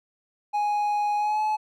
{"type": "tone with pitch glide", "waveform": "triangle", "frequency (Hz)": [830.6, 856.9], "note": ["G#5", "A5"], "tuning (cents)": [0, -46], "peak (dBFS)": -20, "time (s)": [0.53, 1.57], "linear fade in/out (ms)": 20, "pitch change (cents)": 54, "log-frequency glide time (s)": [1.17, 1.41], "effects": []}